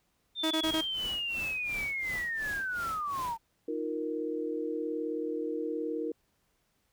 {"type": "linear sweep", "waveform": "sine", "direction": "down", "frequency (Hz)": [3610, 888], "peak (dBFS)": -31, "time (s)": [0.35, 3.38], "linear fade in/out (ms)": 50}
{"type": "tone bursts", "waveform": "sawtooth", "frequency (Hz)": 317.8, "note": "D#4", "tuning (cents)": 37, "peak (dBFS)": -24, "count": 4, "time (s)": [0.43, 0.813], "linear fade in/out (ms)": 10, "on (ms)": 80, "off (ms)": 21}
{"type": "noise with tremolo", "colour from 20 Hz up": "pink", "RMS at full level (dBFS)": -43, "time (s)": [0.63, 3.37], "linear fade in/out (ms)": 5, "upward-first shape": "sine", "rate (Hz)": 2.8, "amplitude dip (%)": 90}
{"type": "chord", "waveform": "sine", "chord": "Eb suspended second", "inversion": "none", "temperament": "just", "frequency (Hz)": [311.1, 350, 466.7], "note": ["Eb4", "F4", "Bb4"], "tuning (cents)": [0, 4, 2], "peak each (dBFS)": [-35, -38, -34], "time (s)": [3.68, 6.12], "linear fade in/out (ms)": 5}
{"effects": ["pink hiss -74 dBFS RMS until 6.92 s"]}